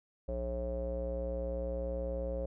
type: tone with low-pass filter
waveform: square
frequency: 60.1 Hz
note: B1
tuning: 46 cents flat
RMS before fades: -36 dBFS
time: 0.28-2.46 s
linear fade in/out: 5 ms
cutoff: 550 Hz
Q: 9.6
effects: none